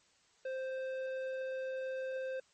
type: tone with tanh clipping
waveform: triangle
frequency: 523.3 Hz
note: C5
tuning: in tune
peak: -38 dBFS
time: 0.45-2.4 s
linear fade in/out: 5 ms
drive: 15 dB
effects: white hiss -69 dBFS RMS until 2.53 s + MP3 32 kbps